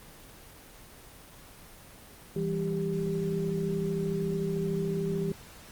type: tone cluster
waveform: sine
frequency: 164.8 / 198.3 / 395.5 Hz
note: E3 / G3 / G4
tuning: 0 / +20 / +15 cents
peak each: -31 / -35 / -31 dBFS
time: 2.36-5.32 s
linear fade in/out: 2 ms
effects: pink hiss -50 dBFS RMS until 5.71 s + Opus 24 kbps